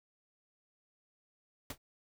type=noise with exponential decay; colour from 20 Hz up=pink; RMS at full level=-34 dBFS; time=1.7-1.78 s; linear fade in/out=5 ms; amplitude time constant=16 ms; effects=none